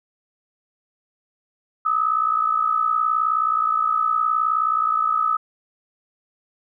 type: tone pair together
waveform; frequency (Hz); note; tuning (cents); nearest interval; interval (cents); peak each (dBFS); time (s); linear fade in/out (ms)
sine; 1230 / 1289.2; D#6 / E6; -20 / -39; minor second; 81; -22 / -19; 1.85-5.37; 10
effects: none